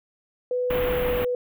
sine tone with pitch glide, 497 to 493.6 Hz, B4 to B4, +11 to -1 cents, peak -22 dBFS, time 0.51-1.35 s, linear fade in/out 2 ms, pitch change -12 cents, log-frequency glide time 0.69-1.24 s
pink band-stop noise, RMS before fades -29 dBFS, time 0.7-1.25 s, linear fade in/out 5 ms, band 3200 to 13000 Hz, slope 48 dB/octave
effects none

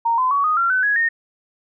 sine tone with pitch steps, 926 / 1021.5 / 1126.9 / 1243.2 / 1371.5 / 1513 / 1669.1 / 1841.3 Hz, A#5 / C6 / C#6 / D#6 / F6 / F#6 / G#6 / A#6, -12 / -42 / +28 / -2 / -32 / +38 / +8 / -22 cents, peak -15 dBFS, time 0.05-1.09 s, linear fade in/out 10 ms, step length 130 ms, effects none

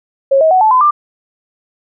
sine tone with pitch steps, 545 / 637 / 744.5 / 870.1 / 1017 / 1188.7 Hz, C#5 / D#5 / F#5 / A5 / C6 / D6, -29 / +41 / +11 / -20 / -50 / +21 cents, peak -6 dBFS, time 0.31-0.91 s, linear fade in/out 10 ms, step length 100 ms, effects none

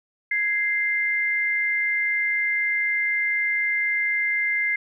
sine tone pair together, 1666.4 / 2088 Hz, G#6 / C7, +5 / -4 cents, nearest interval major third, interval 391 cents, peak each -28 / -21 dBFS, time 0.31-4.76 s, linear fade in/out 5 ms, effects none

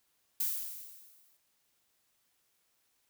violet noise with exponential decay, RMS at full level -30 dBFS, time 0.4-1.37 s, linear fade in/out 5 ms, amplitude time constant 210 ms, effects white hiss -75 dBFS RMS until 3.09 s

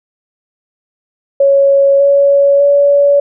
sine tone with pitch steps, 554.4 / 561.5 / 568.7 Hz, C#5 / C#5 / C#5, 0 / +22 / +44 cents, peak -5 dBFS, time 1.4-3.2 s, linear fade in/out 5 ms, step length 600 ms, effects none

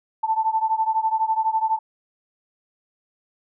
sine beating tone pair, 880 / 892 Hz, A5 / A5, 0 / +23 cents, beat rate 12 Hz, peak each -21 / -23 dBFS, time 0.23-1.79 s, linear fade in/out 10 ms, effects none

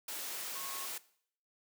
sine tone in noise, 1092 Hz, C#6, 26 cents flat, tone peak -47 dBFS, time 0.55-0.86 s, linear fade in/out 5 ms, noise white, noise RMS -41 dBFS, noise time 0.08-0.98 s, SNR -9 dB, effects noise-tail reverb RT60 0.6 s tail -19 dB re dry + high-pass 300 Hz 12 dB/octave

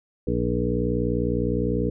harmonic tone with a mistuned harmonic, 60 Hz, B1, 49 cents flat, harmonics 1 / 2 / 3 / 4 / 5 / 7 / 8, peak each -29 / -29 / -29 / -29 / -29 / -29 / -29 dBFS, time 0.27-1.9 s, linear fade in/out 5 ms, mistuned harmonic 1, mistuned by +29 cents, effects none

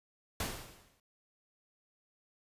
pink noise with exponential decay, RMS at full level -34 dBFS, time 0.4-1 s, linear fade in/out 2 ms, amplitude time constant 130 ms, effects resampled to 32000 Hz

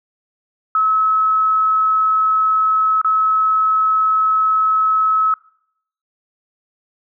sine tone with dropouts, 1291 Hz, E6, 37 cents flat, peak -12 dBFS, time 0.75-5.34 s, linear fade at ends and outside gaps 2 ms, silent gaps 3.015-3.046 s, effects noise-tail reverb RT60 0.7 s tail -23 dB re dry

